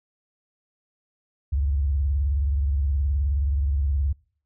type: tone with vibrato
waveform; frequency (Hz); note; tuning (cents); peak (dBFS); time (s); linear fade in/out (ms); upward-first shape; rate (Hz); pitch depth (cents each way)
sine; 69.9; C#2; +15; -20; 1.52-4.13; 10; triangle; 19; 240
effects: noise-tail reverb RT60 0.5 s tail -24 dB re dry